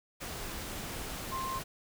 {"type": "tone in noise", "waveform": "sine", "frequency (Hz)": 1055, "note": "C6", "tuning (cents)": 14, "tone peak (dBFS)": -34, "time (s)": [1.31, 1.6], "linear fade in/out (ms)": 20, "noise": "pink", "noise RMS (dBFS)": -40, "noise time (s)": [0.2, 1.64], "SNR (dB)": 3, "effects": []}